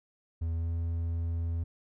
triangle tone with pitch glide, 82.41 to 83.71 Hz, E2 to E2, 0 to +27 cents, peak -27 dBFS, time 0.41-1.64 s, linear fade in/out 10 ms, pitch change +27 cents, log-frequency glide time 0.55-0.7 s, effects none

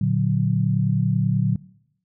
sine chord, Bb augmented, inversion none, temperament equal, 116.54 / 146.83 / 185 Hz, Bb2 / D3 / F#3, 0 / 0 / 0 cents, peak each -22 dBFS, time 0.01-1.56 s, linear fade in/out 5 ms, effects noise-tail reverb RT60 0.8 s tail -22 dB re dry

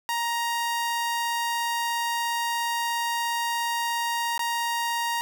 sawtooth tone with dropouts, 937 Hz, A#5, 9 cents sharp, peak -21 dBFS, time 0.09-5.21 s, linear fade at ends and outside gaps 0 ms, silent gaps 4.378-4.393 s, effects 8-bit

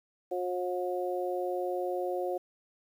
harmonic tone, 180 Hz, F#3, 47 cents flat, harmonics 2 / 3 / 4, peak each -33 / -34 / -36 dBFS, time 0.31-2.38 s, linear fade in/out 10 ms, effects 10-bit

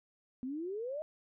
sine exponential sweep, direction up, 245.9 to 635 Hz, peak -36 dBFS, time 0.43-1.02 s, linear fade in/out 0 ms, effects none

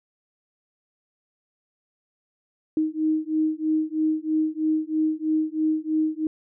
sine beating tone pair, 311.1 / 314.2 Hz, D#4 / D#4, 0 / +17 cents, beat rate 3.1 Hz, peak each -24 / -24 dBFS, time 2.77-6.27 s, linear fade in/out 2 ms, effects none

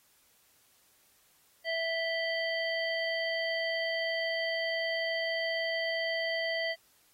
harmonic tone with a mistuned harmonic, 658 Hz, E5, 3 cents flat, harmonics 1 / 3 / 5 / 7, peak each -33 / -33 / -39 / -40 dBFS, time 1.64-6.76 s, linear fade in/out 50 ms, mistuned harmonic 5, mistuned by -84 cents, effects white hiss -66 dBFS RMS until 7.13 s + AAC 48 kbps

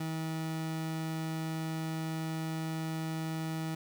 30% pulse tone, 160.1 Hz, D#3, 50 cents sharp, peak -31 dBFS, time 0-3.75 s, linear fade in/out 5 ms, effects 10-bit

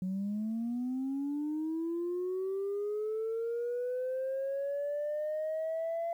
sine linear sweep, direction up, 182.5 to 680 Hz, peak -30 dBFS, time 0.02-6.13 s, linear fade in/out 2 ms, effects tanh soft clip ceiling -29 dBFS + 11-bit

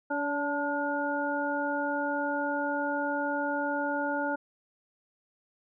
harmonic tone with a mistuned harmonic, 286.9 Hz, D4, 40 cents flat, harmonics 1 / 2 / 3 / 5, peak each -33 / -33 / -33 / -33 dBFS, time 0.1-4.36 s, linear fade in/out 10 ms, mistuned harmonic 3, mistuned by +35 cents, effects none

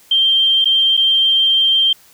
sine tone with dropouts, 3157 Hz, G7, 12 cents sharp, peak -10 dBFS, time 0.11-1.93 s, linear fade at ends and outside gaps 5 ms, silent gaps 0.645-0.655 / 0.969-0.974 s, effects white hiss -48 dBFS RMS until 2.13 s

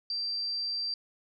sine tone, 4699 Hz, D8, in tune, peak -30 dBFS, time 0.1-0.94 s, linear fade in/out 2 ms, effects none

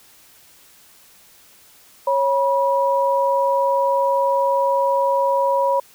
sine tone pair together, 550.1 / 970 Hz, C#5 / B5, -13 / -31 cents, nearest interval minor seventh, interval 982 cents, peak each -18 dBFS, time 2.07-5.8 s, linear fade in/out 5 ms, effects white hiss -50 dBFS RMS until 5.94 s

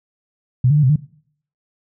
sine tone with pitch steps, 126.4 / 147.4 / 150.3 / 128.6 / 150.9 Hz, B2 / D3 / D3 / C3 / D3, +41 / +7 / +40 / -30 / +47 cents, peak -10 dBFS, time 0.64-0.96 s, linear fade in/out 5 ms, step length 64 ms, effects noise-tail reverb RT60 0.6 s tail -21 dB re dry

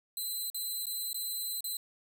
5% pulse tone with dropouts, 4045 Hz, B7, 41 cents sharp, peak -27 dBFS, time 0.17-1.77 s, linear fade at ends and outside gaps 2 ms, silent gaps 0.501-0.545 / 0.857-0.867 / 1.131-1.144 / 1.607-1.642 s, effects none

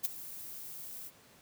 violet noise with ADSR envelope, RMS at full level -29 dBFS, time 0.03-1.11 s, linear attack 21 ms, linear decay 15 ms, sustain -16 dB, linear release 43 ms, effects pink hiss -60 dBFS RMS until 1.41 s + high-pass 100 Hz 12 dB/octave

